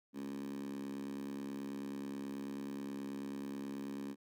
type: tone with high-pass filter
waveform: 10% pulse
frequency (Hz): 69.3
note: C#2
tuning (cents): 0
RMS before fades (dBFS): -43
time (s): 0.13-4.16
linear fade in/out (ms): 50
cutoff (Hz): 240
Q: 7.6
effects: none